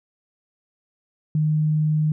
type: tone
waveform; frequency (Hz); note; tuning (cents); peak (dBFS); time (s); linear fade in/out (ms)
sine; 153.7; D#3; -21; -17; 1.35-2.12; 2
effects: none